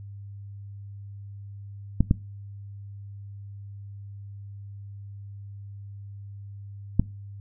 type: clicks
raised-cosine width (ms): 5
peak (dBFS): -6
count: 3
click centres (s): 2.006 / 2.111 / 6.996
effects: noise-tail reverb RT60 0.3 s tail -21 dB re dry + added 100 Hz sine -38 dBFS peak until 7.4 s